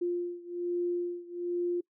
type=beating tone pair; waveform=sine; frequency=350 / 351.2 Hz; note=F4 / F4; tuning=+4 / +10 cents; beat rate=1.2 Hz; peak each=-32 / -34 dBFS; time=0.01-1.81 s; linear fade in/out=10 ms; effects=noise-tail reverb RT60 0.1 s tail -24 dB re dry